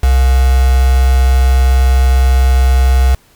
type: tone with quantisation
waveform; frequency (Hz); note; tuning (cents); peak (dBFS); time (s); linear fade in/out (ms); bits
sine; 64.6; C2; -21; -6; 0.03-3.15; 5; 3
effects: pink hiss -49 dBFS RMS until 3.35 s